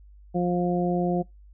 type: harmonic tone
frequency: 176.8 Hz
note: F3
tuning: 22 cents sharp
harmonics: 1 / 2 / 3 / 4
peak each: -24 / -27 / -31 / -30 dBFS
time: 0.34-1.23 s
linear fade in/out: 20 ms
effects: noise-tail reverb RT60 0.2 s tail -25 dB re dry + added 50 Hz sine -47 dBFS peak until 1.53 s